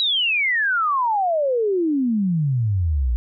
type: exponential sweep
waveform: sine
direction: down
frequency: 3951 to 56.1 Hz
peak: -17 dBFS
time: 0-3.16 s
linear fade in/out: 0 ms
effects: none